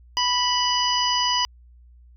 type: harmonic tone with a mistuned harmonic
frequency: 987.8 Hz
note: B5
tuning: in tune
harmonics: 1 / 2 / 3 / 5 / 6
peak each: -23 / -32 / -24 / -25 / -32 dBFS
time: 0.17-1.45 s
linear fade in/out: 0 ms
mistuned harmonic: 2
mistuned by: -16 cents
effects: added 60 Hz sine -47 dBFS peak until 2.16 s